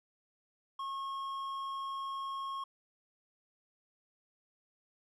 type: tone with hard clipping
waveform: sine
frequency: 1087 Hz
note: C#6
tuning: 34 cents flat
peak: -38 dBFS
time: 0.79-2.64 s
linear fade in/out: 5 ms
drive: 6 dB
effects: none